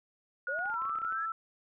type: tone with pitch glide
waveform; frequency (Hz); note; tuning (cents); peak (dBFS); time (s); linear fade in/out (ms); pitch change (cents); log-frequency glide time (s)
sine; 1447 to 1326.9; F#6 to E6; -39 to +11; -32; 0.47-1.32; 2; -150; 0.68-0.79
type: linear sweep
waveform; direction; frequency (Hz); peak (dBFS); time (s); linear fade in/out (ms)
sine; up; 505 to 1721; -37; 0.48-1.26; 10
type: clicks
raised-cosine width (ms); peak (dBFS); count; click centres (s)
0.5; -35; 12; 0.59 / 0.657 / 0.7 / 0.741 / 0.82 / 0.853 / 0.895 / 0.955 / 0.987 / 1.018 / 1.048 / 1.124
effects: none